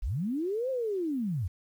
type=linear two-way sweep; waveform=sine; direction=up then down; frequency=31.21 to 537 to 75.1 Hz; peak=-28 dBFS; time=0.02-1.48 s; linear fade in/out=10 ms; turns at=0.7 s; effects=10-bit